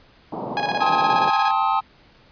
white band-pass noise, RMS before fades -29 dBFS, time 0.32-1.3 s, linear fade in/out 5 ms, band 130 to 970 Hz, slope 48 dB/octave
sawtooth tone with tremolo, 827 Hz, G#5, 8 cents flat, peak -16 dBFS, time 0.57-1.51 s, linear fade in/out 0 ms, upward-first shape square, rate 17 Hz, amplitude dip 60%
triangle chord, A half-diminished seventh, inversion third, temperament just, 792 / 880 / 1056 / 1267.2 Hz, G5 / A5 / C6 / Eb6, +18 / 0 / +16 / +31 cents, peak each -21 / -20 / -24 / -21 dBFS, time 0.8-1.81 s, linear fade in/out 20 ms
effects pink hiss -53 dBFS RMS until 2.31 s + resampled to 11025 Hz

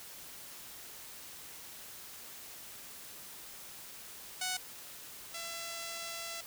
5% pulse tone pair in turn, 740 / 672.1 Hz, F#5 / E5, 0 / +33 cents, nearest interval major second, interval 167 cents, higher first, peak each -22 / -29 dBFS, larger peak first, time 4.41-4.57 / 5.34-6.41 s, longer second, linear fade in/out 5 ms, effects white hiss -49 dBFS RMS until 6.46 s

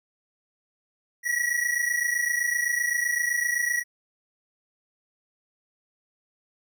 square tone pair together, 1910.2 / 1938 Hz, A#6 / B6, +42 / -33 cents, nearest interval unison, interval 25 cents, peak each -27 dBFS, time 1.23-3.84 s, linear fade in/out 50 ms, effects none

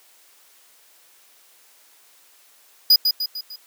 square tone with echo, 4935 Hz, D#8, 15 cents flat, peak -10 dBFS, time 2.9-2.96 s, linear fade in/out 5 ms, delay 150 ms, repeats 4, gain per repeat -6 dB, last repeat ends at 3.56 s, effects white hiss -54 dBFS RMS until 3.66 s + high-pass 400 Hz 12 dB/octave

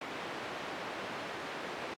pink band-pass noise, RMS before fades -41 dBFS, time 0.01-1.94 s, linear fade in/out 5 ms, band 320 to 2600 Hz, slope 12 dB/octave, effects AAC 64 kbps

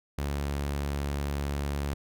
sawtooth tone, 71.1 Hz, C#2, 45 cents sharp, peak -25 dBFS, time 0.18-1.94 s, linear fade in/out 5 ms, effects none

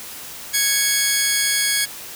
10% pulse tone pair together, 1661.2 / 2215 Hz, G#6 / C#7, 0 / -2 cents, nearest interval perfect fourth, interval 498 cents, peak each -11 dBFS, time 0.53-1.86 s, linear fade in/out 20 ms, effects white hiss -35 dBFS RMS until 2.15 s

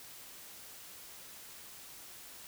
silence, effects white hiss -51 dBFS RMS until 2.47 s

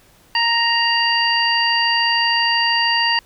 harmonic tone, 933 Hz, A#5, 1 cent sharp, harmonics 1 / 2 / 3 / 5, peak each -20 / -20 / -20 / -20 dBFS, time 0.35-3.19 s, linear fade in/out 2 ms, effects pink hiss -52 dBFS RMS until 3.25 s

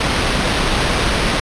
pink noise with sample-and-hold, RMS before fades -17 dBFS, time 0-1.4 s, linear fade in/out 5 ms, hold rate 7350 Hz, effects resampled to 22050 Hz

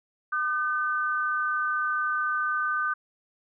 sine tone pair together, 1211 / 1524.8 Hz, D#6 / G6, -47 / -48 cents, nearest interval major third, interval 399 cents, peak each -27 dBFS, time 0.32-2.94 s, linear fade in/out 10 ms, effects none

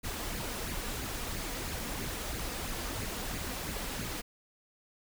pink noise with flanger, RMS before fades -37 dBFS, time 0.03-4.22 s, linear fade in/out 20 ms, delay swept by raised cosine 0.43 to 4.23 ms, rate 3 Hz, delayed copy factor +0.5, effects none

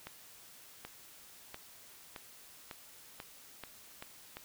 accelerating click train, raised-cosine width 0.3 ms, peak -27 dBFS, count 9, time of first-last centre 0.07-4.37 s, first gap 780 ms, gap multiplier 0.89, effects white hiss -56 dBFS RMS until 4.44 s

